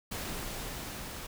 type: noise with level ramp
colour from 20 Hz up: pink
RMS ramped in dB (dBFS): -37 to -42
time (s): 0.11-1.27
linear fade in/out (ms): 10
effects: none